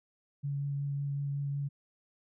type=tone with vibrato; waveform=sine; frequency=141.3 Hz; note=C#3; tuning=34 cents sharp; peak=-31 dBFS; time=0.43-1.69 s; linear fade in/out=20 ms; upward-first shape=triangle; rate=5.4 Hz; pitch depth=12 cents each way; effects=none